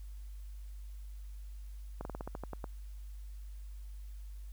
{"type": "slowing click train", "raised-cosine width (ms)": 1, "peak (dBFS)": -26, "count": 10, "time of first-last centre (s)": [2.01, 2.642], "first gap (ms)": 41, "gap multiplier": 1.13, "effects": ["added 50 Hz sine -43 dBFS peak until 4.52 s", "white hiss -67 dBFS RMS until 4.52 s"]}